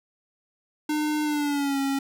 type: tone with pitch glide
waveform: square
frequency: 302.5 to 274.2 Hz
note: D#4 to C#4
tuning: -49 to -19 cents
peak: -24 dBFS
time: 0.89-1.99 s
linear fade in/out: 5 ms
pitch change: -170 cents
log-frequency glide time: 1.23-1.79 s
effects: none